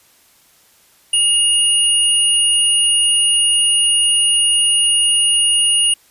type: tone pair together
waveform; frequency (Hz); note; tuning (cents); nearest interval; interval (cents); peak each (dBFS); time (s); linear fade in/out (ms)
sine; 2856 / 9598; F7 / D9; +38 / +37; octave + major sixth; 2099; -14; 1.13-5.94; 5
effects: white hiss -52 dBFS RMS until 6.1 s + resampled to 32000 Hz